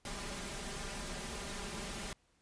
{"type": "noise with comb filter", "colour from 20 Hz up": "pink", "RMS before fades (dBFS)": -42, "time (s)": [0.05, 2.13], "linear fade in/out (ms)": 2, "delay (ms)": 5, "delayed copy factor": 0.65, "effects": ["pink hiss -73 dBFS RMS until 2.41 s", "resampled to 22050 Hz"]}